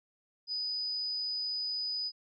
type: tone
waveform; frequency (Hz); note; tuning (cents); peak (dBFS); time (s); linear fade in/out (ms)
sine; 4978; D#8; 0; -32; 0.47-2.12; 50
effects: none